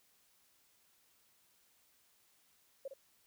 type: tone with echo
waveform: sine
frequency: 543 Hz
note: C#5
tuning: 36 cents flat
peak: -39 dBFS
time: 2.85-2.88 s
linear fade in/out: 5 ms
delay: 58 ms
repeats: 1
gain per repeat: -7 dB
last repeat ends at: 2.938 s
effects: white hiss -71 dBFS RMS until 3.26 s

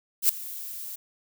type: noise with ADSR envelope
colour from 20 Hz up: violet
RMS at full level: -18 dBFS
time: 0.22-0.96 s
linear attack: 72 ms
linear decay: 3 ms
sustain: -19 dB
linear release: 8 ms
effects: none

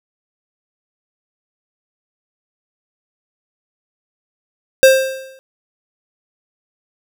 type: tone with exponential decay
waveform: square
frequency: 529 Hz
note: C5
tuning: 19 cents sharp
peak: -3 dBFS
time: 4.83-5.39 s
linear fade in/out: 0 ms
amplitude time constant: 120 ms
effects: none

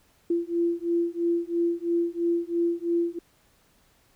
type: beating tone pair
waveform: sine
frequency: 339.7 / 342.7 Hz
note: F4 / F4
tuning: -48 / -33 cents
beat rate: 3 Hz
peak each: -26 dBFS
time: 0.3-3.19 s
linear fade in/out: 5 ms
effects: pink hiss -63 dBFS RMS until 4.15 s

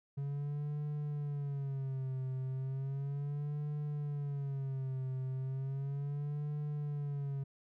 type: tone with vibrato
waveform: triangle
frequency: 139.1 Hz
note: C#3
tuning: 6 cents sharp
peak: -33 dBFS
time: 0.17-7.44 s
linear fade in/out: 10 ms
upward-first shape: sine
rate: 0.35 Hz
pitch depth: 110 cents each way
effects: none

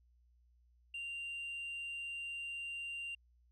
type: tone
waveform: sine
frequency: 2778 Hz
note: F7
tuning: 10 cents flat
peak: -38 dBFS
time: 0.94-3.15 s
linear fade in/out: 5 ms
effects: tanh soft clip ceiling -39 dBFS + added 60 Hz sine -66 dBFS peak until 3.51 s

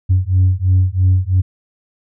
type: beating tone pair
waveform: sine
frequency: 91.3 / 94.3 Hz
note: F#2 / F#2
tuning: -23 / +33 cents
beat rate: 3 Hz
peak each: -12 dBFS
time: 0.09-1.42 s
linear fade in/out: 20 ms
effects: tanh soft clip ceiling -6 dBFS

